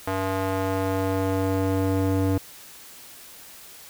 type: tone with band-pass filter sweep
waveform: square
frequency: 95.6 Hz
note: G2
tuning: 43 cents flat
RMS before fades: -24 dBFS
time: 0.07-2.38 s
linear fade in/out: 5 ms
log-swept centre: 860 to 310 Hz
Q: 0.85
effects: white hiss -45 dBFS RMS until 3.89 s